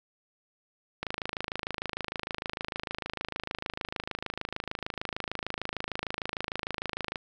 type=click train; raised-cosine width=0.3 ms; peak=-16 dBFS; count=164; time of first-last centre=1.03-7.158 s; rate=26.6 Hz; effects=none